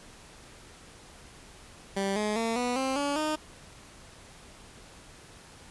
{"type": "tone with pitch steps", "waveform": "15% pulse", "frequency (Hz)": [196, 211.3, 227.8, 245.5, 264.7, 285.3, 307.6], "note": ["G3", "G#3", "A#3", "B3", "C4", "C#4", "D#4"], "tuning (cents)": [0, 30, -40, -10, 20, 50, -20], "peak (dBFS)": -21, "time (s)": [1.96, 3.36], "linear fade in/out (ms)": 10, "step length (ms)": 200, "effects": ["pink hiss -51 dBFS RMS until 5.7 s", "resampled to 24000 Hz"]}